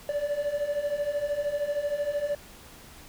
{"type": "beating tone pair", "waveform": "triangle", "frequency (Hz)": [572, 585], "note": ["D5", "D5"], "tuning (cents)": [-46, -7], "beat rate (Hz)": 13, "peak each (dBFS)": [-30, -26], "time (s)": [0.09, 2.35], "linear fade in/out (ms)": 2, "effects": ["pink hiss -49 dBFS RMS until 3.08 s"]}